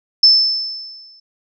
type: tone with exponential decay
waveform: sine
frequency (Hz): 5274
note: E8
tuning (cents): 0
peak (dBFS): -4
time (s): 0.23-1.2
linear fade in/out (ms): 5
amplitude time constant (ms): 210
effects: none